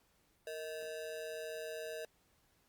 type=ring-modulated tone; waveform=square; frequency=548 Hz; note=C#5; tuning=20 cents flat; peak=-39 dBFS; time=0.47-2.05 s; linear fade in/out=0 ms; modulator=83.6 Hz; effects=pink hiss -73 dBFS RMS until 2.68 s + Opus 48 kbps